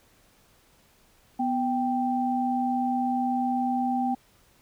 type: tone pair together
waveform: sine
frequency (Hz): 247.7 / 784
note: B3 / G5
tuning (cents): +5 / 0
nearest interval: octave + minor sixth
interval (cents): 1995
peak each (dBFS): -26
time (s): 1.39-4.15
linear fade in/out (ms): 10
effects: pink hiss -61 dBFS RMS until 4.61 s